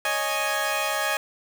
15% pulse chord, C# suspended second, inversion none, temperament equal, 554.4 / 622.3 / 830.6 Hz, C#5 / D#5 / G#5, 0 / 0 / 0 cents, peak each -24 / -21 / -21 dBFS, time 0.05-1.17 s, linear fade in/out 2 ms, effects 7-bit

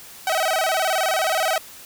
sawtooth tone with vibrato, 698.5 Hz, F5, in tune, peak -15 dBFS, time 0.27-1.58 s, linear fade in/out 2 ms, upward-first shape square, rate 19 Hz, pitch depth 150 cents each way, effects white hiss -42 dBFS RMS until 1.85 s

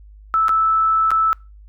sine tone with dropouts, 1313 Hz, E6, 7 cents flat, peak -13 dBFS, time 0.34-1.33 s, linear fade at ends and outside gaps 0 ms, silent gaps 0.483-0.492 / 1.106-1.115 s, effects noise-tail reverb RT60 0.3 s tail -26 dB re dry + added 51 Hz sine -40 dBFS peak until 1.68 s

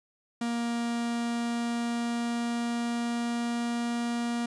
45% pulse tone with pitch glide, 235.2 to 236.8 Hz, A#3 to A#3, +16 to +27 cents, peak -28 dBFS, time 0.41-4.46 s, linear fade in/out 5 ms, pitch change +11 cents, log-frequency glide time 0.82-4 s, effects resampled to 22050 Hz + 11-bit

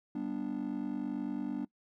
triangle chord, G major, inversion none, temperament just, 196 / 245 / 294 Hz, G3 / B3 / D4, 0 / -14 / +2 cents, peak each -37 / -34 / -33 dBFS, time 0.15-1.65 s, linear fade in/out 5 ms, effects noise-tail reverb RT60 0.1 s tail -22 dB re dry + tanh soft clip ceiling -28 dBFS

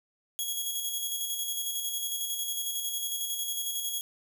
10% pulse tone with tremolo, 3322 Hz, G#7, in tune, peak -21 dBFS, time 0.39-4.01 s, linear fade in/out 0 ms, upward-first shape square, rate 11 Hz, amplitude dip 35%, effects none

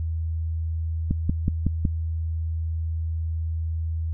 click train, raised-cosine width 5 ms, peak -9 dBFS, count 5, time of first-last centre 1.11-1.852 s, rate 5.39 Hz, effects added 81 Hz sine -24 dBFS peak until 4.13 s

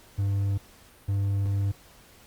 triangle tone bursts at uneven times, 99.3 Hz, G2, 23 cents sharp, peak -21 dBFS, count 2, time 0.18-0.58 / 1.08-1.72 s, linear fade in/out 10 ms, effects pink hiss -54 dBFS RMS until 2.26 s + Opus 48 kbps

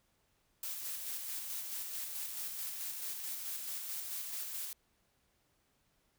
blue noise with tremolo, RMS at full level -40 dBFS, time 0.63-4.73 s, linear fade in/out 2 ms, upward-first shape square, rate 4.6 Hz, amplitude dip 30%, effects pink hiss -75 dBFS RMS until 6.18 s

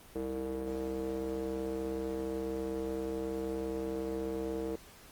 square tone with band-pass filter, 65.41 Hz, C2, in tune, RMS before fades -36 dBFS, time 0.15-4.76 s, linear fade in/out 5 ms, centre 410 Hz, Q 4.6, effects pink hiss -55 dBFS RMS until 5.11 s + Opus 24 kbps

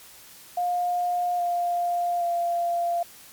sine tone with pitch steps, 710 / 700.2 / 690.6 Hz, F5 / F5 / F5, +28 / +4 / -20 cents, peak -22 dBFS, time 0.57-3.03 s, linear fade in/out 5 ms, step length 820 ms, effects white hiss -48 dBFS RMS until 3.32 s + MP3 96 kbps

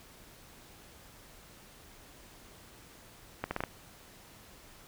accelerating click train, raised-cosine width 0.5 ms, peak -17 dBFS, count 5, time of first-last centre 3.44-3.637 s, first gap 70 ms, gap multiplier 0.77, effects pink hiss -55 dBFS RMS until 4.87 s

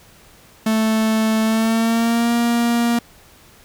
45% pulse tone with pitch glide, 220 to 235.8 Hz, A3 to A#3, 0 to +20 cents, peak -15 dBFS, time 0.66-2.99 s, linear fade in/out 5 ms, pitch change +120 cents, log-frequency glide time 1.42-2.33 s, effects pink hiss -48 dBFS RMS until 3.64 s

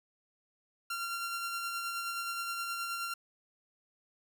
sawtooth tone with tremolo, 1378 Hz, F6, 24 cents flat, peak -30 dBFS, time 0.9-3.14 s, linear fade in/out 5 ms, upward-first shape sine, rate 9.5 Hz, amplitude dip 30%, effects none

